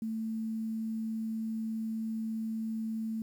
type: tone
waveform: sine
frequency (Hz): 222.1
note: A3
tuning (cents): +16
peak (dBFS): -32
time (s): 0.02-3.22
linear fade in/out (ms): 2
effects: 10-bit